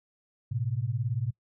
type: beating tone pair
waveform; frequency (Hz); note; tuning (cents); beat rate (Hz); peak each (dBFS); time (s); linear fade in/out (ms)
sine; 109.6 / 127.6; A2 / C3; -6 / -43; 18; -30; 0.51-1.31; 10
effects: noise-tail reverb RT60 0.1 s tail -24 dB re dry